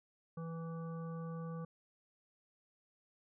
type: harmonic tone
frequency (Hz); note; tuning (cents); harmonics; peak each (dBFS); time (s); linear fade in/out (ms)
164.81; E3; 0; 1 / 3 / 5 / 7 / 9; -41 / -49 / -60 / -53 / -64; 0.37-1.65; 5
effects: none